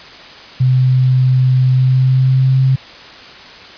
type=tone with pitch glide; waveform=sine; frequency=128.6 to 132.06 Hz; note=C3 to C3; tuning=-30 to +16 cents; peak=-8 dBFS; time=0.6-2.76 s; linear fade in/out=10 ms; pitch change=+46 cents; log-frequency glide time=1.63-2.61 s; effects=white hiss -35 dBFS RMS until 3.77 s + resampled to 11025 Hz